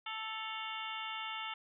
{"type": "harmonic tone with a mistuned harmonic", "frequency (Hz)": 440, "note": "A4", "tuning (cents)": 0, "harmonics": [2, 3, 4, 5, 6, 7, 8], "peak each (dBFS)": [-45, -44, -52, -45, -46, -48, -48], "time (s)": [0.06, 1.54], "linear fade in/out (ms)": 5, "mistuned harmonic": 6, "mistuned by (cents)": 100, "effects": []}